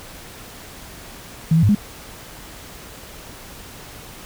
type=tone with pitch steps; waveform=sine; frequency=160.7 / 164.8 / 103.3 / 206.7 Hz; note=E3 / E3 / G#2 / G#3; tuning=-44 / 0 / -9 / -8 cents; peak=-11 dBFS; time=1.51-1.75 s; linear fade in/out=5 ms; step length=60 ms; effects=pink hiss -39 dBFS RMS until 4.25 s